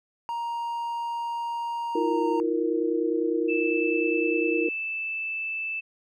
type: tone with pitch glide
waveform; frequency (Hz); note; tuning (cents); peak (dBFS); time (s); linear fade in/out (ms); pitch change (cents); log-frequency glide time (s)
triangle; 937 to 925.2; A#5 to A#5; +9 to -13; -26; 0.29-2.4; 0; -22; 1.85-2.26
type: chord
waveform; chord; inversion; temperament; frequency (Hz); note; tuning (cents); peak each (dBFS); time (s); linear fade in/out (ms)
sine; Eb suspended second; none; equal with one note detuned; 319.3 / 349.2 / 466.2; Eb4 / F4 / Bb4; +45 / 0 / 0; -27; 1.95-4.69; 5
type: tone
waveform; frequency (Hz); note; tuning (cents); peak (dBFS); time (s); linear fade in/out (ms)
sine; 2637; E7; 0; -28; 3.48-5.81; 20
effects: none